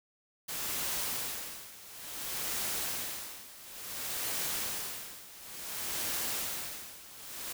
white noise with tremolo, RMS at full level -34 dBFS, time 0.48-7.53 s, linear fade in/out 10 ms, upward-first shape sine, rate 0.57 Hz, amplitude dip 85%, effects none

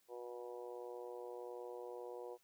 harmonic tone, 121.5 Hz, B2, 28 cents flat, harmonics 3 / 4 / 5 / 6 / 7 / 8, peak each -51 / -48 / -57 / -57 / -60 / -58 dBFS, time 0.08-2.38 s, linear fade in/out 50 ms, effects white hiss -75 dBFS RMS until 2.43 s

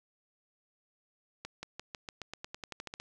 accelerating click train, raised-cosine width 0.2 ms, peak -23 dBFS, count 15, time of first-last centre 1.45-3 s, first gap 180 ms, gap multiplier 0.92, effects none

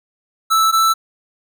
square tone pair in turn, 1316 / 1322.6 Hz, E6 / E6, -3 / +5 cents, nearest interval unison, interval 8 cents, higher second, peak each -12 dBFS, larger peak neither, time 0.5-0.72 / 0.72-0.94 s, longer neither, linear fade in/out 20 ms, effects none

